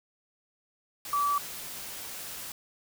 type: tone in noise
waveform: sine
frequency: 1153 Hz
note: D6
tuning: 32 cents flat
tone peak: -24 dBFS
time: 1.13-1.38 s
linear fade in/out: 2 ms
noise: white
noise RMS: -40 dBFS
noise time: 1.05-2.52 s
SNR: +13 dB
effects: none